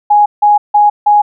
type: tone bursts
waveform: sine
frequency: 830.6 Hz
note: G#5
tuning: in tune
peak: -4 dBFS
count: 4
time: 0.1-1.22 s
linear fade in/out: 10 ms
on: 160 ms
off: 160 ms
effects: none